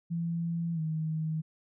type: tone with pitch glide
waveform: sine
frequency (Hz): 168.2 to 157.85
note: E3 to D#3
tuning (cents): +35 to +25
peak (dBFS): -29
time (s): 0.1-1.42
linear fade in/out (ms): 20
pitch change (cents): -110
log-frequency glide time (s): 0.74-0.8
effects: none

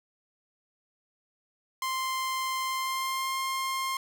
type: tone with pitch glide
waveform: sawtooth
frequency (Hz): 1046.5 to 1061.1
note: C6 to C6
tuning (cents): 0 to +24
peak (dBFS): -25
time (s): 1.82-3.97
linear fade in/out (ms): 2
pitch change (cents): +24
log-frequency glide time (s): 2.63-3.37
effects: none

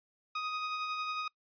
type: tone with tremolo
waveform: sawtooth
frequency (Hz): 1250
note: D#6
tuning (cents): +8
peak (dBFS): -29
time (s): 0.35-1.28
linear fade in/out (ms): 5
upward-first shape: sine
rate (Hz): 11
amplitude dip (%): 30
effects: noise-tail reverb RT60 0.1 s tail -24 dB re dry + resampled to 11025 Hz

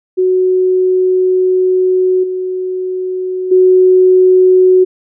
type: tone with level steps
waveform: sine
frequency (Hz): 370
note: F#4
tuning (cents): 0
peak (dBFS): -8 / -15 / -4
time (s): 0.17-4.85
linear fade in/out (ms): 20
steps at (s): 2.23 / 3.51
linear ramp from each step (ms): 10
effects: none

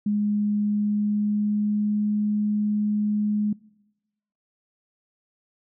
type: tone with pitch glide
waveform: sine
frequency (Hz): 207.7 to 209.4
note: G#3 to G#3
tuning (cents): 0 to +15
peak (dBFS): -20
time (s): 0.06-3.53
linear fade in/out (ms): 5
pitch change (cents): +15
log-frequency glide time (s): 0.6-2.15
effects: noise-tail reverb RT60 1.0 s tail -23 dB re dry

